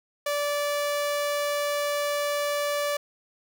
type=tone; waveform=sawtooth; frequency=581 Hz; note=D5; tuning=19 cents flat; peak=-21 dBFS; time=0.26-2.97 s; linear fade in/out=5 ms; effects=none